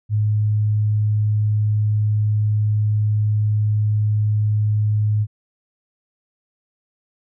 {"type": "tone", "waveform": "sine", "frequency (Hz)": 106, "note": "G#2", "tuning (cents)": 36, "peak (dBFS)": -15, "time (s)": [0.09, 5.27], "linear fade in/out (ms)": 50, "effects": []}